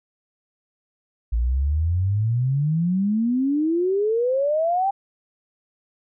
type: exponential sweep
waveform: sine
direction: up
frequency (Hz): 55.2 to 802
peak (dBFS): -18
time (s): 1.32-4.91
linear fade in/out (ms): 10
effects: none